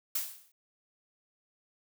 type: noise with exponential decay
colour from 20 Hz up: blue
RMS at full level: -29 dBFS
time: 0.15-0.52 s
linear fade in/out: 5 ms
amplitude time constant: 79 ms
effects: none